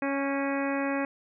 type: harmonic tone with a mistuned harmonic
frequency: 277.2 Hz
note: C#4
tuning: in tune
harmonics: 1 / 2 / 3 / 4 / 5 / 6 / 7 / 8 / 9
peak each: -29 / -32 / -37 / -38 / -42 / -38 / -39 / -43 / -41 dBFS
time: 0.02-1.05 s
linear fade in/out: 2 ms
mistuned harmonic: 6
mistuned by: -23 cents
effects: none